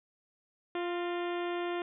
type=harmonic tone with a mistuned harmonic; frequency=349.2 Hz; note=F4; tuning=in tune; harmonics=1 / 2 / 3 / 4 / 5 / 6 / 7 / 8 / 9 / 10; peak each=-33 / -39 / -43 / -45 / -47 / -49 / -50 / -51 / -52 / -53 dBFS; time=0.75-1.82 s; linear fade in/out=2 ms; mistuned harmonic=5; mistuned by=+47 cents; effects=none